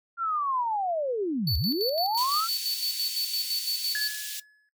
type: linear two-way sweep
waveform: sine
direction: down then up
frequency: 1396.9 to 63.1 to 1396.9 Hz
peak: -25 dBFS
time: 0.17-2.49 s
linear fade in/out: 50 ms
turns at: 1.57 s
type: tone with tremolo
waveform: square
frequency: 4480 Hz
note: C#8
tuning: 18 cents sharp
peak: -26 dBFS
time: 1.47-4.08 s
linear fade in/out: 5 ms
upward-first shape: square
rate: 5.9 Hz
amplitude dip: 60%
type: high-pass noise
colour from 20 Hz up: pink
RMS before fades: -36 dBFS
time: 2.17-4.4 s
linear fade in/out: 5 ms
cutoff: 3100 Hz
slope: 24 dB/octave
type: tone with exponential decay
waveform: triangle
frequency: 1703 Hz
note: G#6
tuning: 43 cents sharp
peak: -23 dBFS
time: 3.95-4.69 s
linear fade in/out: 2 ms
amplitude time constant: 160 ms
effects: noise-tail reverb RT60 0.1 s tail -17 dB re dry